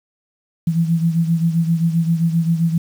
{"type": "beating tone pair", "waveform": "sine", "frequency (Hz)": [164.81, 172.41], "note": ["E3", "F3"], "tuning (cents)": [0, -22], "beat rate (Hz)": 7.6, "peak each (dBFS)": [-15, -21], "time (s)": [0.67, 2.78], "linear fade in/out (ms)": 5, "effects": ["7-bit"]}